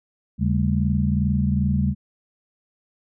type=tone cluster; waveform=sine; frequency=79.1 / 138.8 / 198.2 / 220.8 Hz; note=D#2 / C#3 / G3 / A3; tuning=+29 / +3 / +19 / +6 cents; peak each=-23 / -23 / -22 / -28 dBFS; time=0.38-1.95 s; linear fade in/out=50 ms; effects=none